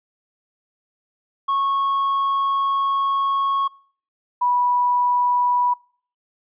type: tone pair in turn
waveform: triangle / sine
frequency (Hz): 1100 / 980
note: C#6 / B5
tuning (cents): -14 / -14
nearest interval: major second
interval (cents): 200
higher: first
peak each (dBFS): -16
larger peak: neither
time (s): 1.48-3.68 / 4.41-5.74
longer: first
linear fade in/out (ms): 10
effects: noise-tail reverb RT60 0.5 s tail -24 dB re dry + resampled to 8000 Hz